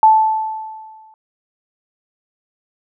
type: tone with exponential decay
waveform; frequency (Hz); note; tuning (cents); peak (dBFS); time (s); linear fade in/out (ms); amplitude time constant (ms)
sine; 875; A5; -10; -4; 0.03-1.14; 1; 240
effects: none